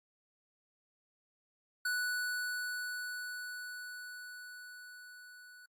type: tone with level ramp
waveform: square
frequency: 1480 Hz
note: F#6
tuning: in tune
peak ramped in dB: -32 to -54 dBFS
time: 1.85-5.66 s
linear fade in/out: 5 ms
effects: AAC 64 kbps